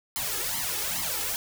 white noise with flanger, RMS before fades -30 dBFS, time 0.16-1.36 s, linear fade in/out 0 ms, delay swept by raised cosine 0.96 to 2.36 ms, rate 2.4 Hz, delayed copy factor +1, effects none

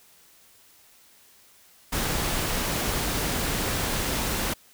pink noise, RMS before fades -27 dBFS, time 1.92-4.54 s, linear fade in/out 10 ms, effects white hiss -56 dBFS RMS until 4.73 s

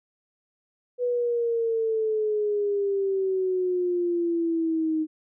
sine exponential sweep, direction down, 493.9 to 311.1 Hz, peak -22 dBFS, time 0.98-5.07 s, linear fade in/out 50 ms, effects none

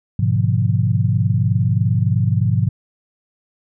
sine chord, G# diminished seventh, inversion none, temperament equal, 103.83 / 123.47 / 146.83 / 174.61 Hz, G#2 / B2 / D3 / F3, 0 / 0 / 0 / 0 cents, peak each -17 / -18 / -23 / -22 dBFS, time 0.19-2.69 s, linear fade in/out 5 ms, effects none

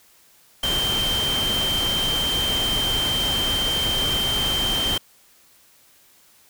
sine tone in noise, 3136 Hz, G7, in tune, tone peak -21 dBFS, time 0.63-4.98 s, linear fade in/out 5 ms, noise pink, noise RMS -27 dBFS, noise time 0.63-4.98 s, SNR +3 dB, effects white hiss -55 dBFS RMS until 6.49 s

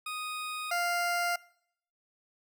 20% pulse tone pair in turn, 1244.5 / 698.5 Hz, D#6 / F5, 0 / 0 cents, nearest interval minor seventh, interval 1000 cents, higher first, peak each -30 / -23 dBFS, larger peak second, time 0.06-0.71 / 0.71-1.36 s, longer neither, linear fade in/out 5 ms, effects noise-tail reverb RT60 0.7 s tail -23 dB re dry

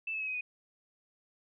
sine tone with pitch steps, 2643 / 2602 / 2562 / 2522 / 2483 Hz, E7 / E7 / E7 / D#7 / D#7, +4 / -23 / -50 / +23 / -4 cents, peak -33 dBFS, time 0.07-0.41 s, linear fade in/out 5 ms, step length 68 ms, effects none

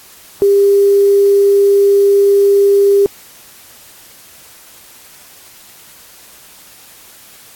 sine tone with quantisation, 400 Hz, G4, 35 cents sharp, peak -6 dBFS, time 0.42-3.06 s, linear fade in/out 0 ms, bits 5, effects white hiss -40 dBFS RMS until 7.55 s + AAC 64 kbps

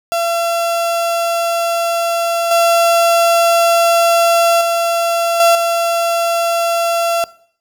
35% pulse tone with level steps, 678 Hz, E5, 49 cents sharp, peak -13 / -8 / -12 / -6 / -12 dBFS, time 0.12-7.24 s, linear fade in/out 0 ms, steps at 2.51 / 4.61 / 5.4 / 5.55 s, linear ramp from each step 2 ms, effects noise-tail reverb RT60 0.6 s tail -20 dB re dry

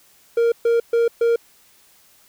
triangle tone bursts, 466.2 Hz, A#4, in tune, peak -12 dBFS, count 4, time 0.37-1.36 s, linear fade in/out 5 ms, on 150 ms, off 130 ms, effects white hiss -54 dBFS RMS until 2.28 s

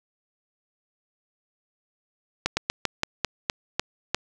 slowing click train, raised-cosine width 0.2 ms, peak -5 dBFS, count 9, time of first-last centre 2.46-4.146 s, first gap 110 ms, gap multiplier 1.18, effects none

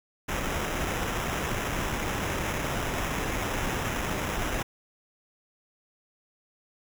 pink noise with sample-and-hold, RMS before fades -30 dBFS, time 0.28-4.63 s, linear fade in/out 10 ms, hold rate 4410 Hz, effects none

